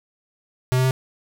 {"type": "tone with pitch steps", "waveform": "square", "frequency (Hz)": [127.6, 129.08, 130.58], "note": ["C3", "C3", "C3"], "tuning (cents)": [-43, -23, -3], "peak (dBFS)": -17, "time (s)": [0.72, 0.909], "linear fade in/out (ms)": 0, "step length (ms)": 63, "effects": []}